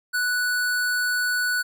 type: tone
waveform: square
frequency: 1480 Hz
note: F#6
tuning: in tune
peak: -22 dBFS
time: 0.13-1.63 s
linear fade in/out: 20 ms
effects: none